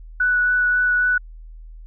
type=tone with vibrato; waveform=sine; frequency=1479 Hz; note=F#6; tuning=1 cent flat; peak=-15 dBFS; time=0.2-1.18 s; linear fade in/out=5 ms; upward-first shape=sine; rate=3.7 Hz; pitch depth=10 cents each way; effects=added 40 Hz sine -36 dBFS peak until 1.86 s